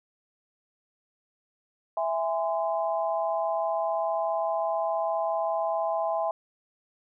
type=chord; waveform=sine; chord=E augmented; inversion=none; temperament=just; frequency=659.3 / 824.1 / 1030.1 Hz; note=E5 / G#5 / B#5; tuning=0 / -14 / -27 cents; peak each=-27 / -30 / -33 dBFS; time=1.97-6.31 s; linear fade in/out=2 ms; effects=none